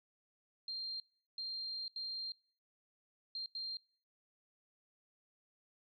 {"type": "tone bursts at uneven times", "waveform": "sine", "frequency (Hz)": 4186, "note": "C8", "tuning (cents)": 0, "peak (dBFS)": -39, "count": 5, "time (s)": [[0.68, 1], [1.38, 1.88], [1.96, 2.32], [3.35, 3.46], [3.55, 3.77]], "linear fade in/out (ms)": 2, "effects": ["noise-tail reverb RT60 0.5 s tail -25 dB re dry"]}